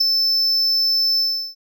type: tone with ADSR envelope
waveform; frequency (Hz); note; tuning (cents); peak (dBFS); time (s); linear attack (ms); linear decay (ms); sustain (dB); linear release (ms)
triangle; 5280; E8; +2; -9; 0-1.55; 11; 6; -5; 360
effects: none